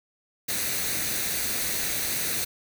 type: noise with comb filter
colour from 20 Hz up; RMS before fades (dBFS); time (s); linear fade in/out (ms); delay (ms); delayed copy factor
white; -28; 0.48-2.45; 10; 0.48; +0.5
effects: none